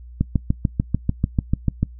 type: click train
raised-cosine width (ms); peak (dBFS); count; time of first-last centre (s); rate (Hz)
5; -5; 12; 0.21-1.83; 6.79
effects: noise-tail reverb RT60 0.1 s tail -22 dB re dry + added 60 Hz sine -37 dBFS peak until 1.99 s